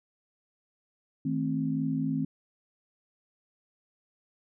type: chord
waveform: sine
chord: A diminished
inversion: second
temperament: just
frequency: 158.4 / 220 / 264 Hz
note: Eb3 / A3 / C4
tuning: +31 / 0 / +16 cents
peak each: -31 / -34 / -29 dBFS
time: 1.25-2.25 s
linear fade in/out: 5 ms
effects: none